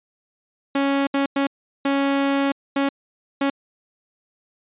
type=tone bursts at uneven times; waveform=sawtooth; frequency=277.2 Hz; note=C#4; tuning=in tune; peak=-14 dBFS; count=6; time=0.75-1.07 / 1.14-1.26 / 1.36-1.47 / 1.85-2.52 / 2.76-2.89 / 3.41-3.5 s; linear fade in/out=5 ms; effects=resampled to 8000 Hz